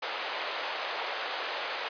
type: band-pass noise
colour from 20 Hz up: pink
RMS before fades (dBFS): -35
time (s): 0.02-1.89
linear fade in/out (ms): 10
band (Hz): 520 to 4200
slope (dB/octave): 24
effects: resampled to 11025 Hz